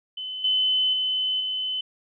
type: tone with level steps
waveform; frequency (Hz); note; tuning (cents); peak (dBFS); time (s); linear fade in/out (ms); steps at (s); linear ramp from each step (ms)
sine; 3033; F#7; +42; -30 / -19 / -22 / -25; 0.17-1.81; 5; 0.44 / 0.93 / 1.4; 5
effects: none